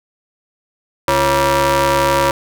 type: ring-modulated tone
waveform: sawtooth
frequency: 205.5 Hz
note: G#3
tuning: 18 cents flat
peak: -5 dBFS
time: 1.08-2.31 s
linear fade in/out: 2 ms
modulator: 755 Hz
effects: none